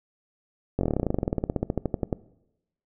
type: slowing click train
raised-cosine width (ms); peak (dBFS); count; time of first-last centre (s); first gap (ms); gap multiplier
2; -11; 28; 0.79-2.128; 21; 1.06
effects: noise-tail reverb RT60 0.9 s tail -20 dB re dry